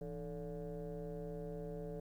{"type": "tone with frequency modulation", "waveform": "sine", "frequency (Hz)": 301.9, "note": "D4", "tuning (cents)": 48, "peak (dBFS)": -40, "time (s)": [0.01, 2], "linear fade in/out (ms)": 5, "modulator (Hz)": 136, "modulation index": 2, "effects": ["tanh soft clip ceiling -38 dBFS", "12-bit"]}